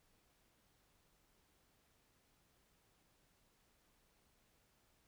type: silence
effects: pink hiss -75 dBFS RMS until 5.07 s